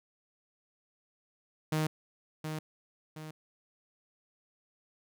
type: tone with echo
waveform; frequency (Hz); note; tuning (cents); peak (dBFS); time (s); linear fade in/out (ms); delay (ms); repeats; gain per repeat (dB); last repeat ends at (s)
sawtooth; 155.56; D#3; 0; -24; 1.72-1.87; 5; 720; 2; -7; 3.31
effects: none